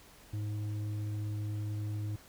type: tone with low-pass filter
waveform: square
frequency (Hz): 105.1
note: G#2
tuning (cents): +21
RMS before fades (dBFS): -36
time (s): 0.33-2.16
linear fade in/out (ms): 5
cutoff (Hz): 230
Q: 1.6
effects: pink hiss -57 dBFS RMS until 2.28 s